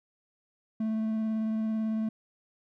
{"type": "tone with vibrato", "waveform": "triangle", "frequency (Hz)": 219.7, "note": "A3", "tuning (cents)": -2, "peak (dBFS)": -25, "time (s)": [0.8, 2.09], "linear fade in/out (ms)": 5, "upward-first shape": "triangle", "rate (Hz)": 18, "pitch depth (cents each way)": 15, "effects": []}